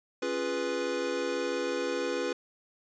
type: chord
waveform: square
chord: C# dominant seventh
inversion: none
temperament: equal with one note detuned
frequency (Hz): 275.3 / 349.2 / 415.3 / 493.9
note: C#4 / E#4 / G#4 / B4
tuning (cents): -12 / 0 / 0 / 0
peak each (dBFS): -38 / -36 / -37 / -33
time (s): 0.22-2.33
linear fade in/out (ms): 5
effects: resampled to 16000 Hz